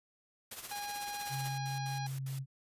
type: noise with tremolo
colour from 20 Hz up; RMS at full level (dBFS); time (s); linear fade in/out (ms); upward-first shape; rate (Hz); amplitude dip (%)
white; -42; 0.51-1.49; 5; triangle; 16; 70
type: harmonic tone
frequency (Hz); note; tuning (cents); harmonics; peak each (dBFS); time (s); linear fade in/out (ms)
819; G#5; -24; 1 / 2 / 3 / 4 / 5 / 6 / 7; -40 / -48 / -51 / -56 / -48 / -57 / -51; 0.71-2.07; 5
type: noise bursts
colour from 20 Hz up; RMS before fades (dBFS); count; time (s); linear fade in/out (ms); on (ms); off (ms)
white; -50; 6; 1.25-2.39; 5; 130; 72
type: tone with vibrato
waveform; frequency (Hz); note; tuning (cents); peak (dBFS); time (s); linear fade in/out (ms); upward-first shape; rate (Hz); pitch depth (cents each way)
sine; 134.3; C3; +46; -36; 1.29-2.46; 50; triangle; 4.9; 9
effects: resampled to 32000 Hz